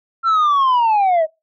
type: linear sweep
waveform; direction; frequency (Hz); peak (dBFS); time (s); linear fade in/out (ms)
sine; down; 1367 to 614; -9; 0.23-1.27; 50
effects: noise-tail reverb RT60 0.2 s tail -22 dB re dry + tanh soft clip ceiling -11 dBFS